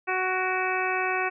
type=harmonic tone with a mistuned harmonic; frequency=371.7 Hz; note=F#4; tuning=8 cents sharp; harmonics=1 / 2 / 3 / 4 / 5 / 6 / 7; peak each=-31 / -30 / -32 / -31 / -33 / -33 / -33 dBFS; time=0.07-1.3 s; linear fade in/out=20 ms; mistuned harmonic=6; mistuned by=+43 cents; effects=none